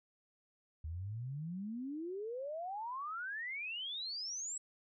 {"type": "exponential sweep", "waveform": "sine", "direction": "up", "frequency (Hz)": [75.3, 7902], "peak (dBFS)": -39, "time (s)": [0.84, 4.58], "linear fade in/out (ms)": 5, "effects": []}